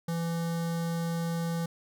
square tone with notch filter, 167.5 Hz, E3, 28 cents sharp, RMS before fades -31 dBFS, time 0.08-1.66 s, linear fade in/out 5 ms, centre 2500 Hz, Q 1.9, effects none

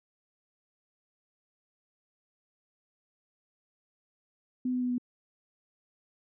sine tone with pitch steps, 252.5 / 250.5 / 248.4 / 246.4 Hz, B3 / B3 / B3 / B3, +39 / +25 / +10 / -4 cents, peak -27 dBFS, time 4.65-4.982 s, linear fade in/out 5 ms, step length 83 ms, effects none

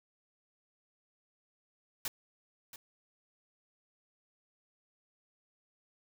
white noise with echo, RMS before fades -36 dBFS, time 2.05-2.08 s, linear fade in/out 2 ms, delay 680 ms, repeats 1, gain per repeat -13 dB, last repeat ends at 2.76 s, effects none

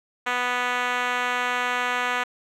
5% pulse tone with band-pass filter, 246.9 Hz, B3, in tune, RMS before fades -25 dBFS, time 0.26-2.24 s, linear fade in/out 10 ms, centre 1300 Hz, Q 0.74, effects none

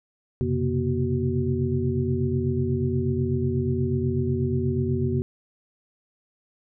sine tone cluster, 89.9 / 128.7 / 136.9 / 239.4 / 375.8 Hz, F#2 / C3 / C#3 / A#3 / F#4, -49 / -28 / -21 / +46 / +27 cents, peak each -28 dBFS, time 0.41-5.22 s, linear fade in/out 0 ms, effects none

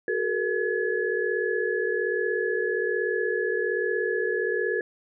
sine tone cluster, 373.3 / 429.1 / 470.3 / 1700 Hz, F#4 / A4 / A#4 / G#6, +15 / -43 / +15 / +40 cents, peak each -29 dBFS, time 0.08-4.81 s, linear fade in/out 2 ms, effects none

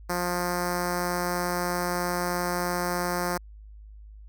5% pulse tone with notch filter, 176.9 Hz, F3, 23 cents sharp, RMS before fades -28 dBFS, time 0.09-3.38 s, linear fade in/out 10 ms, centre 2800 Hz, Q 0.7, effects added 52 Hz sine -43 dBFS peak until 4.28 s

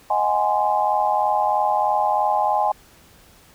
sine chord, Ab dominant seventh, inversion second, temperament just, 623 / 747.5 / 830.6 / 1038.3 Hz, Eb5 / Gb5 / Ab5 / C6, +2 / +17 / 0 / -14 cents, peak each -25 / -24 / -19 / -25 dBFS, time 0.1-2.72 s, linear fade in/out 5 ms, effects pink hiss -51 dBFS RMS until 3.54 s

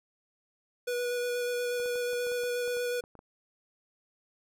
square tone with vibrato, 487.6 Hz, B4, 22 cents flat, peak -30 dBFS, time 0.87-3.01 s, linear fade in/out 10 ms, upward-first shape square, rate 8.3 Hz, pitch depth 10 cents each way
clicks, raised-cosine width 1 ms, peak -36 dBFS, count 12, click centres 1.8 / 1.859 / 1.957 / 2.132 / 2.268 / 2.318 / 2.436 / 2.678 / 2.769 / 3.039 / 3.153 / 3.191 s
effects none

